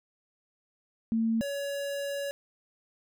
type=tone pair in turn; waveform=sine / square; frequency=225.7 / 563.2 Hz; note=A3 / C#5; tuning=+44 / +27 cents; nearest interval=octave + major third; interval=1583 cents; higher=second; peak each=-24 / -32 dBFS; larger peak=first; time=1.12-1.41 / 1.41-2.31 s; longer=second; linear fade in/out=0 ms; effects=none